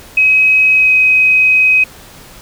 sine tone with pitch glide, 2541 to 2525 Hz, D#7 to D#7, +36 to +25 cents, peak -6 dBFS, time 0.17-1.84 s, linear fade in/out 5 ms, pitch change -11 cents, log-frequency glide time 0.74-0.91 s, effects pink hiss -37 dBFS RMS until 2.41 s

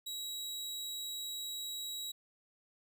sawtooth tone, 3865 Hz, B7, 38 cents flat, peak -36 dBFS, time 0.06-2.12 s, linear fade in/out 10 ms, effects none

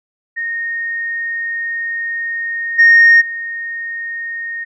sine tone with level steps, 1851 Hz, A#6, 13 cents flat, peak -18 / -3 / -21 dBFS, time 0.36-4.65 s, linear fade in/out 20 ms, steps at 2.78 / 3.2 s, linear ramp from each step 20 ms, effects tanh soft clip ceiling -1 dBFS

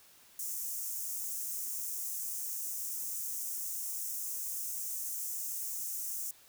white high-pass noise, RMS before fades -38 dBFS, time 0.39-6.31 s, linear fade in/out 2 ms, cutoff 5900 Hz, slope 48 dB/octave, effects white hiss -60 dBFS RMS until 6.48 s

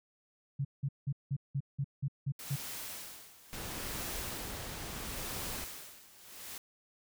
sine tone bursts, 138.59 Hz, C#3, in tune, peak -30 dBFS, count 9, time 0.59-2.561 s, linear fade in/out 10 ms, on 59 ms, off 180 ms
white noise with tremolo, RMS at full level -42 dBFS, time 2.39-6.58 s, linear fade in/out 2 ms, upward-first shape sine, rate 0.74 Hz, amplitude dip 85%
pink noise, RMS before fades -42 dBFS, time 3.53-5.64 s, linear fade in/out 0 ms
effects none

